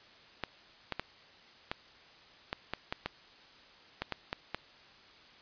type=clicks; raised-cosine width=0.3 ms; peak=-17 dBFS; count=12; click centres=0.437 / 0.923 / 0.996 / 1.715 / 2.529 / 2.736 / 2.925 / 3.06 / 4.02 / 4.123 / 4.329 / 4.546 s; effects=white hiss -57 dBFS RMS until 5.41 s + resampled to 11025 Hz